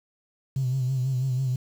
triangle tone with vibrato, 130 Hz, C3, 11 cents flat, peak -19 dBFS, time 0.56-1.56 s, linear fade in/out 5 ms, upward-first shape sine, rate 6.1 Hz, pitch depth 67 cents each way, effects tanh soft clip ceiling -20 dBFS + 8-bit

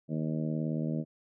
harmonic tone, 78.3 Hz, D#2, 11 cents sharp, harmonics 2 / 3 / 4 / 5 / 6 / 7 / 8, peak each -32 / -34 / -38 / -48 / -45 / -44 / -45 dBFS, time 0.08-1.05 s, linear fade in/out 50 ms, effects none

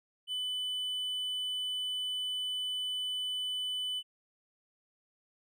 triangle tone, 3000 Hz, F#7, 23 cents sharp, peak -31 dBFS, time 0.27-4.03 s, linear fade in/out 50 ms, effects none

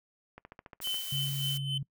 click train, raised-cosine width 0.5 ms, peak -31 dBFS, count 9, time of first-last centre 0.38-0.943 s, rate 14.2 Hz
blue noise, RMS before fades -40 dBFS, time 0.81-1.58 s, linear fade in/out 10 ms
triangle tone with tremolo, 3053 Hz, G7, 46 cents flat, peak -29 dBFS, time 0.84-1.78 s, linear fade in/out 5 ms, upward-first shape sine, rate 3.5 Hz, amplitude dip 70%
sine tone, 138.59 Hz, C#3, in tune, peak -32 dBFS, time 1.12-1.83 s, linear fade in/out 5 ms
effects noise-tail reverb RT60 0.1 s tail -22 dB re dry

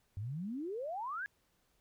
sine exponential sweep, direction up, 93.7 to 1695 Hz, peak -37 dBFS, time 0.17-1.26 s, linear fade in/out 0 ms, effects pink hiss -75 dBFS RMS until 1.8 s

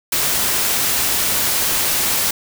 white noise, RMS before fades -18 dBFS, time 0.12-2.31 s, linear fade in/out 5 ms, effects none

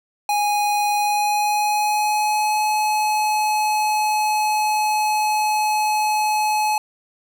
square tone with pitch glide, 828 to 852.3 Hz, G#5 to G#5, -5 to +45 cents, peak -18 dBFS, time 0.29-6.78 s, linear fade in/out 2 ms, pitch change +50 cents, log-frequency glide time 0.97-2.65 s, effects none

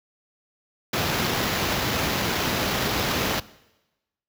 pink noise with sample-and-hold, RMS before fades -24 dBFS, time 0.93-3.4 s, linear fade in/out 5 ms, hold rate 8820 Hz, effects noise-tail reverb RT60 1.0 s tail -20 dB re dry + high-pass 80 Hz 12 dB/octave

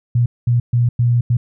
sine tone bursts at uneven times, 120.2 Hz, B2, 46 cents flat, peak -11 dBFS, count 5, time 0.15-0.26 / 0.47-0.6 / 0.73-0.89 / 0.99-1.21 / 1.3-1.37 s, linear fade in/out 5 ms, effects none

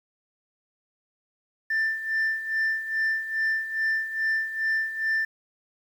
sine tone with tremolo, 1778 Hz, A6, 18 cents sharp, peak -19 dBFS, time 1.7-5.25 s, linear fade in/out 5 ms, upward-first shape sine, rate 2.4 Hz, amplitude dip 75%, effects tanh soft clip ceiling -20 dBFS + 9-bit

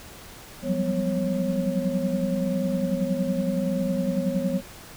sine tone cluster, 176 / 187.2 / 197.6 / 248.6 / 546 Hz, F3 / F#3 / G3 / B3 / C#5, +14 / +20 / +14 / +12 / -26 cents, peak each -29 dBFS, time 0.62-4.62 s, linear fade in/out 50 ms, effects pink hiss -44 dBFS RMS until 4.96 s

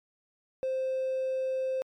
triangle tone with hard clipping, 523.3 Hz, C5, in tune, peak -28 dBFS, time 0.63-1.82 s, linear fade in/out 0 ms, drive 4 dB, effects MP3 96 kbps

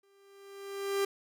45% pulse tone with exponential growth, 396 Hz, G4, 18 cents sharp, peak -26 dBFS, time 0.03-1.05 s, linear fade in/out 5 ms, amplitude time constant 220 ms, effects none

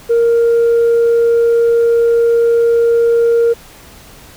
sine tone, 466.2 Hz, A#4, in tune, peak -6 dBFS, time 0.09-3.54 s, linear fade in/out 20 ms, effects tanh soft clip ceiling -6 dBFS + pink hiss -39 dBFS RMS until 4.36 s

